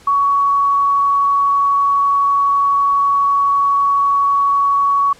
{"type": "tone", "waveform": "sine", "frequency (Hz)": 1122, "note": "C#6", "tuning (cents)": 21, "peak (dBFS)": -11, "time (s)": [0.07, 5.13], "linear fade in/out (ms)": 5, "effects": ["pink hiss -45 dBFS RMS until 5.19 s", "low-pass 9000 Hz 12 dB/octave"]}